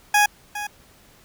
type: tone with echo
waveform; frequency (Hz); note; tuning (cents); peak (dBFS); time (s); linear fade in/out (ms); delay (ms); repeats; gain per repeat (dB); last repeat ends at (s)
20% pulse; 830; G#5; -1; -9; 0.14-0.26; 5; 410; 1; -13; 0.67
effects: pink hiss -53 dBFS RMS until 1.24 s